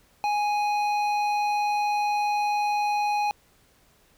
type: tone with hard clipping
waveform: sine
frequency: 830.6 Hz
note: G#5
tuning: in tune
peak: -24 dBFS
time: 0.24-3.31 s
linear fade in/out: 0 ms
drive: 10 dB
effects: pink hiss -61 dBFS RMS until 4.17 s